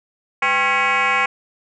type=tone with frequency modulation; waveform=sine; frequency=1661.2 Hz; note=G#6; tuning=in tune; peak=-13 dBFS; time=0.42-1.26 s; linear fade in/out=5 ms; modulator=290 Hz; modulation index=3.1; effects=tanh soft clip ceiling -12 dBFS